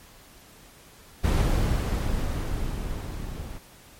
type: noise with level ramp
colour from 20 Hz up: brown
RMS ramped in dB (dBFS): -20 to -36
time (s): 1.23-3.59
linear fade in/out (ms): 20
effects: pink hiss -51 dBFS RMS until 3.99 s + MP3 64 kbps